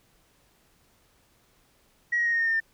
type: tone with pitch steps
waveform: sine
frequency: 1908 / 1889.4 / 1870.9 / 1852.6 / 1834.5 / 1816.6 / 1798.8 Hz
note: A#6 / A#6 / A#6 / A#6 / A#6 / A#6 / A6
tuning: +40 / +23 / +6 / -11 / -28 / -45 / +38 cents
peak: -21 dBFS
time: 2.12-2.603 s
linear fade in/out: 10 ms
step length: 69 ms
effects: tanh soft clip ceiling -17 dBFS + pink hiss -64 dBFS RMS until 2.73 s